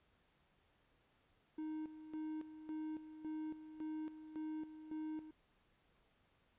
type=tone with tremolo; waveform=triangle; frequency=311.1 Hz; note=D#4; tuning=in tune; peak=-39 dBFS; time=1.58-5.31 s; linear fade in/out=5 ms; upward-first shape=square; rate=1.8 Hz; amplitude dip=70%; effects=pink hiss -75 dBFS RMS until 6.58 s + resampled to 8000 Hz